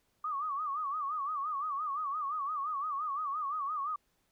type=tone with vibrato; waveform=sine; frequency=1174.7 Hz; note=D6; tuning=in tune; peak=-32 dBFS; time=0.24-3.96 s; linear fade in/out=5 ms; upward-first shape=sine; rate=5.8 Hz; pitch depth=130 cents each way; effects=pink hiss -75 dBFS RMS until 4.31 s